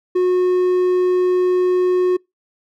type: tone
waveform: triangle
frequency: 363.8 Hz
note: F#4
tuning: 29 cents flat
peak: -11 dBFS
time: 0.15-2.17 s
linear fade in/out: 10 ms
effects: noise-tail reverb RT60 0.2 s tail -26 dB re dry